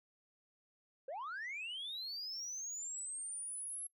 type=linear sweep; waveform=sine; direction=up; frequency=495.2 to 11175 Hz; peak=-39 dBFS; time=1.08-3.87 s; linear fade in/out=5 ms; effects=noise-tail reverb RT60 0.1 s tail -25 dB re dry + tanh soft clip ceiling -39 dBFS